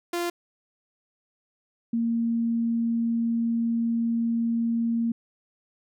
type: tone pair in turn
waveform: sawtooth / sine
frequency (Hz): 346.5 / 231.3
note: F4 / A#3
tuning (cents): -14 / -13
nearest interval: perfect fifth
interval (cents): 699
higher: first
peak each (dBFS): -22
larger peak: neither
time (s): 0.13-0.3 / 1.93-5.12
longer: second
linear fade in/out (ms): 5
effects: none